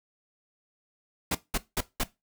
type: noise bursts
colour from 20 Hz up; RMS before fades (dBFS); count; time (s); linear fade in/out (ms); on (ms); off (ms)
pink; -27; 4; 1.31-2.036; 5; 39; 190
effects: noise-tail reverb RT60 0.2 s tail -17 dB re dry